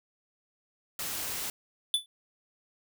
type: noise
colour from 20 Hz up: white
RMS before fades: -35 dBFS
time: 0.99-1.5 s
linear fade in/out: 2 ms
type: tone with exponential decay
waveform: square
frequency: 3480 Hz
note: A7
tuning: 20 cents flat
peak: -20 dBFS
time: 1.94-2.06 s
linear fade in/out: 1 ms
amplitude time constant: 25 ms
effects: none